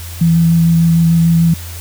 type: tone with vibrato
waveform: sine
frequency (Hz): 166.3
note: E3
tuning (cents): +16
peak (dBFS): -7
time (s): 0.21-1.54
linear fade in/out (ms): 5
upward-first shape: square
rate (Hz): 6.7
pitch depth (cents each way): 10
effects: added 85 Hz sine -26 dBFS peak until 1.8 s + white hiss -32 dBFS RMS until 1.8 s

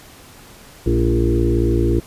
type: harmonic tone with a mistuned harmonic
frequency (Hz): 57.8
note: A#1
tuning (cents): -14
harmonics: 1 / 2 / 4 / 5 / 6 / 7 / 8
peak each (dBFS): -18 / -20 / -26 / -25 / -19 / -25 / -28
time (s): 0.86-2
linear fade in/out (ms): 5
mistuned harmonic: 6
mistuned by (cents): -27
effects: pink hiss -43 dBFS RMS until 2.06 s + resampled to 32000 Hz

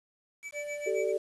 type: tone with tremolo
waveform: square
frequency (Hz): 2300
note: D7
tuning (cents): -37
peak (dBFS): -36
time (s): 0.42-1.13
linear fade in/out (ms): 50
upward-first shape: sine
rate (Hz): 7.4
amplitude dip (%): 95
type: tone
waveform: triangle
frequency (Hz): 587.3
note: D5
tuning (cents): 0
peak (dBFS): -34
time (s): 0.52-0.96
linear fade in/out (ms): 50
type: chord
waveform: sine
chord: G suspended second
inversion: none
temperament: equal with one note detuned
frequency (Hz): 383.9 / 440 / 587.3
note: G4 / A4 / D5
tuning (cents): -36 / 0 / 0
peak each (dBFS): -31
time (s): 0.86-1.18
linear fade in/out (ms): 10
effects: resampled to 24000 Hz + 9-bit

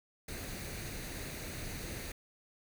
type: noise with comb filter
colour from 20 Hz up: pink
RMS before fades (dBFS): -42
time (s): 0.28-2.12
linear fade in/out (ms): 5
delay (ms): 0.47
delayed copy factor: +0.5
effects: none

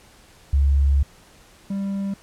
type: tone pair in turn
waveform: sine / triangle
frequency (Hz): 69.7 / 197.14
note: C#2 / G3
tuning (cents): +10 / +10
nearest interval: octave + tritone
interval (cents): 1800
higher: second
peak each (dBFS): -14 / -21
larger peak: first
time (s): 0.53-1.03 / 1.7-2.14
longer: first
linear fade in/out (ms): 5
effects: pink hiss -51 dBFS RMS until 2.22 s + low-pass 11000 Hz 12 dB/octave

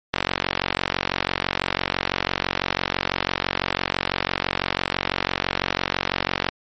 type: click train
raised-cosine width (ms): 0.3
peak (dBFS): -3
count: 293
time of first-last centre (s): 0.14-6.488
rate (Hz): 46
effects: MP3 32 kbps

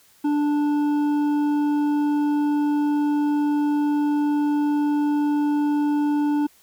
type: tone with hard clipping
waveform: sine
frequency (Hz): 293.7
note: D4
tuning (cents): 0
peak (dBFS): -20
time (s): 0.24-6.47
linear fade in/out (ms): 10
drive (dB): 7
effects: white hiss -56 dBFS RMS until 6.62 s

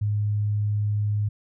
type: tone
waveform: sine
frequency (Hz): 104.3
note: G#2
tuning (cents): +8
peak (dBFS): -21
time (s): 0.01-1.29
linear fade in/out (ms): 10
effects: none

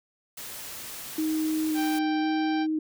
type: noise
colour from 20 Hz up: white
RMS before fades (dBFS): -39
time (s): 0.37-1.99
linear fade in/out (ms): 5
type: tone with vibrato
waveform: sine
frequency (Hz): 311.1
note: D#4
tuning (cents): 0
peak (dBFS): -24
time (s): 1.18-2.79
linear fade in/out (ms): 5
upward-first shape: square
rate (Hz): 0.95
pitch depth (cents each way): 11
type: harmonic tone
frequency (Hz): 784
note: G5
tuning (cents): 0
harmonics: 1 / 2 / 3 / 4 / 5 / 6 / 7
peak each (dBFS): -31 / -37 / -41 / -43 / -45 / -47 / -48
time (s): 1.74-2.67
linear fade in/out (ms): 50
effects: none

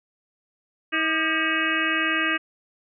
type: harmonic tone with a mistuned harmonic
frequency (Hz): 319.9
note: D#4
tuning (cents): +48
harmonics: 1 / 2 / 4 / 5 / 6 / 7 / 8 / 9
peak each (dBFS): -29 / -36 / -29 / -26 / -28 / -32 / -28 / -31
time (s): 0.92-2.38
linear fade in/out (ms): 20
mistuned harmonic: 4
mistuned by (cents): -97
effects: none

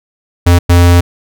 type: tone bursts at uneven times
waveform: square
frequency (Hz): 87.31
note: F2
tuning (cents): 0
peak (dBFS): -4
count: 2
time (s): 0.46-0.59 / 0.69-1.01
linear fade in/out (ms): 10
effects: none

